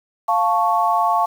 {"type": "chord", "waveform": "sine", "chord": "F augmented", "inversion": "none", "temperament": "equal", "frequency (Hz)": [698.5, 880, 1108.7], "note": ["F5", "A5", "C#6"], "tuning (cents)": [0, 0, 0], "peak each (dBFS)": -19, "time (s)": [0.28, 1.26], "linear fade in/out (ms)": 10, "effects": ["7-bit"]}